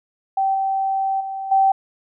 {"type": "tone with level steps", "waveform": "sine", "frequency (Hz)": 775, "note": "G5", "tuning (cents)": -20, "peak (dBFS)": [-16, -18, -25, -12], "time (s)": [0.37, 1.72], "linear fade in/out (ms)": 5, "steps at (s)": [0.54, 1.2, 1.51], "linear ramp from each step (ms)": 10, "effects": []}